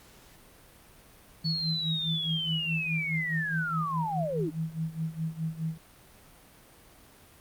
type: tone with tremolo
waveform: sine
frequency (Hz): 161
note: E3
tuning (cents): -41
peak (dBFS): -27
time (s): 1.44-5.78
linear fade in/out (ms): 10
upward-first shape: sine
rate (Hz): 4.8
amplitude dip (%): 85
type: linear sweep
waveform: sine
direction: down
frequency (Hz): 4435 to 277.2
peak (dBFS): -29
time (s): 1.44-4.51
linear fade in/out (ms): 20
effects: pink hiss -55 dBFS RMS until 7.4 s + Opus 48 kbps